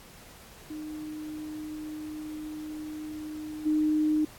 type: tone with level steps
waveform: sine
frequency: 306.6 Hz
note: D#4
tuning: 25 cents flat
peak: -35 / -22 dBFS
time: 0.7-4.25 s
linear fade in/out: 5 ms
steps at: 3.65 s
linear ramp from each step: 20 ms
effects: pink hiss -51 dBFS RMS until 4.38 s + AAC 64 kbps